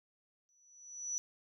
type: tone with exponential growth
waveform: sine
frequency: 5920 Hz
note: F#8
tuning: in tune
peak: -32 dBFS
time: 0.49-1.18 s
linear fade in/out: 0 ms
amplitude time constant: 150 ms
effects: none